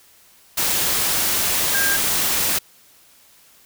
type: tone in noise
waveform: sine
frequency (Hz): 1604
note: G6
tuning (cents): +39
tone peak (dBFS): -20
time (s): 1.74-1.97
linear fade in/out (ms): 10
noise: white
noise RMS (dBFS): -20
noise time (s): 0.57-2.59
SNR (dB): -3
effects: white hiss -52 dBFS RMS until 3.65 s